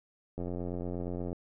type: click train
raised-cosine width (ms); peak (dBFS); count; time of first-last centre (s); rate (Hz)
2; -24; 85; 0.38-1.329; 88.5
effects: none